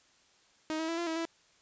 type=tone with pitch steps; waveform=sawtooth; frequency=313.6 / 321.6 / 332.4 / 342.8 / 323.3 / 331.1 Hz; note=D#4 / E4 / E4 / F4 / E4 / E4; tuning=+14 / -43 / +15 / -32 / -34 / +8 cents; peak=-28 dBFS; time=0.7-1.252 s; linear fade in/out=0 ms; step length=92 ms; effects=white hiss -65 dBFS RMS until 1.61 s + resampled to 16000 Hz